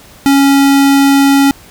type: tone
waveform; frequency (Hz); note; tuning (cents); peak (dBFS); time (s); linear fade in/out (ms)
square; 277.2; C#4; 0; -6; 0.26-1.51; 0
effects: pink hiss -39 dBFS RMS until 1.7 s